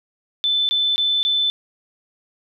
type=tone bursts; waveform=sine; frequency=3520 Hz; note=A7; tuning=in tune; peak=-16 dBFS; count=4; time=0.44-1.5 s; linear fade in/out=0 ms; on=250 ms; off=20 ms; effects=none